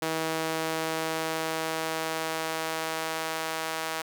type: tone with high-pass filter sweep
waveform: sawtooth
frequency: 160.5 Hz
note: E3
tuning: 46 cents flat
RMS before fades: -31 dBFS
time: 0.02-4.02 s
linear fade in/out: 5 ms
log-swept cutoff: 400 to 770 Hz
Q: 0.82
effects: none